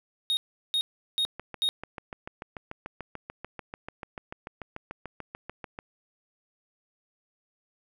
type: tone bursts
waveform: triangle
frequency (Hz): 3729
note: A#7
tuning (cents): 0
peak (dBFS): -22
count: 4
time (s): 0.3-1.69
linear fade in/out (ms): 0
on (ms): 70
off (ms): 370
type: click train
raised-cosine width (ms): 0.5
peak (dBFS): -22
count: 32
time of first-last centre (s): 1.25-5.789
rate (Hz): 6.83
effects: none